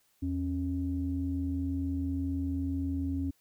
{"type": "tone pair together", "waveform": "sine", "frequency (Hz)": [82.41, 273.2], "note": ["E2", "C#4"], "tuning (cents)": [0, -25], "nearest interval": "octave + major sixth", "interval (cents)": 2075, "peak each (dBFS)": [-32, -31], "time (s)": [0.22, 3.31], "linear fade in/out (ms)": 10, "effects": ["tanh soft clip ceiling -21 dBFS", "white hiss -70 dBFS RMS until 3.4 s"]}